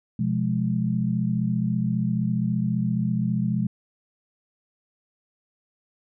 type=chord; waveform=sine; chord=F diminished; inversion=second; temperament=just; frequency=125.72 / 174.61 / 209.5 Hz; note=Cb3 / F3 / Ab3; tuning=+31 / 0 / +15 cents; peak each=-26 / -26 / -25 dBFS; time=0.19-3.67 s; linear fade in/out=5 ms; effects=none